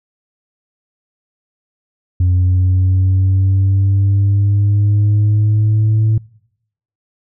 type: exponential sweep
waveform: sine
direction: up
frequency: 90 to 110 Hz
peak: -7 dBFS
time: 2.2-6.18 s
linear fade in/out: 5 ms
effects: noise-tail reverb RT60 0.8 s tail -26 dB re dry + tanh soft clip ceiling -8 dBFS